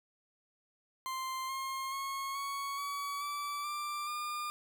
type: tone with pitch steps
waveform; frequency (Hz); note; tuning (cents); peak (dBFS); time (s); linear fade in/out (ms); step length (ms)
40% pulse; 1046.5 / 1067.9 / 1089.7 / 1111.9 / 1134.6 / 1157.8 / 1181.5 / 1205.6; C6 / C6 / C#6 / C#6 / C#6 / D6 / D6 / D6; 0 / +35 / -30 / +5 / +40 / -25 / +10 / +45; -35; 1.06-4.5; 0; 430
effects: none